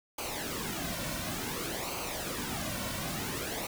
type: noise with flanger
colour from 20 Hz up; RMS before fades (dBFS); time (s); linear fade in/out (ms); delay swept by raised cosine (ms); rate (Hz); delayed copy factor
pink; -36; 0.18-3.67; 5; 0.55 to 2.45; 0.56; -0.65
effects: none